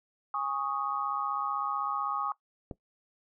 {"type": "chord", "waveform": "sine", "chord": "Ab suspended fourth", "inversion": "none", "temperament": "equal with one note detuned", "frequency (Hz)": [822.5, 1108.7, 1244.5], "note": ["Ab5", "Db6", "Eb6"], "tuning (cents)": [-17, 0, 0], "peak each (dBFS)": [-36, -33, -33], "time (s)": [0.34, 2.32], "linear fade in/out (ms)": 2}
{"type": "click", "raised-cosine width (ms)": 2, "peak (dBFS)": -24, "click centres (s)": 2.712}
{"effects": ["noise-tail reverb RT60 0.1 s tail -18 dB re dry"]}